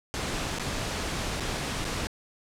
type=noise with dropouts; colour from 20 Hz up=pink; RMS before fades=-31 dBFS; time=0.14-2.07 s; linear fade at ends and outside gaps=0 ms; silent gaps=0.586-0.596 / 1.399-1.406 / 1.844-1.85 s; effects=low-pass 8000 Hz 12 dB/octave